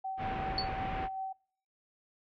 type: tone with tremolo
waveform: sine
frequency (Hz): 766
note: G5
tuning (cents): -40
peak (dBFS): -33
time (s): 0.04-1.33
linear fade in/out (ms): 10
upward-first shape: sine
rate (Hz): 5.3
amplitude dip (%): 30
type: low-pass noise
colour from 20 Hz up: pink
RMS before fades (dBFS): -38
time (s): 0.17-1.09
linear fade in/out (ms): 50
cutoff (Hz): 2600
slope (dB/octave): 24
type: tone with exponential decay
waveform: sine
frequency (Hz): 4453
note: C#8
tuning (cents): +7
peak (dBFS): -26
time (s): 0.58-0.71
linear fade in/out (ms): 2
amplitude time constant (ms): 27
effects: noise-tail reverb RT60 0.6 s tail -26 dB re dry + MP3 96 kbps